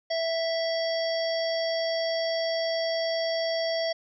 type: harmonic tone with a mistuned harmonic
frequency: 659.3 Hz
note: E5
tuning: in tune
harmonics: 1 / 3 / 5 / 7 / 8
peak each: -26 / -36 / -38 / -36 / -37 dBFS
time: 0.1-3.93 s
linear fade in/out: 10 ms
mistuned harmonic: 8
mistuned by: +67 cents
effects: none